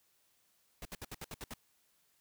pink noise bursts, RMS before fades -44 dBFS, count 8, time 0.82-1.538 s, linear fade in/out 2 ms, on 32 ms, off 66 ms, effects white hiss -73 dBFS RMS until 2.2 s

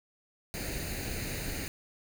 pink noise with comb filter, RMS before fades -36 dBFS, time 0.54-1.68 s, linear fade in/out 0 ms, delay 0.45 ms, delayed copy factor +0.7, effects none

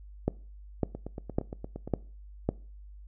two click trains, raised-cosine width 2 ms, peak -24 / -12 dBFS, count 9 / 5, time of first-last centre 0.95-1.876 / 0.28-2.49 s, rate 8.64 / 1.81 Hz, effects noise-tail reverb RT60 0.4 s tail -22 dB re dry + added 50 Hz sine -45 dBFS peak until 3.07 s

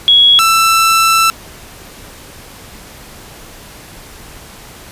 sine / sawtooth tone pair in turn, 3338 / 1330.4 Hz, G#7 / E6, +8 / +16 cents, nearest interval octave + major third, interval 1592 cents, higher first, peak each -4 dBFS, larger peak neither, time 0.08-0.39 / 0.39-1.3 s, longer second, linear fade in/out 0 ms, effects pink hiss -35 dBFS RMS until 4.91 s + resampled to 32000 Hz

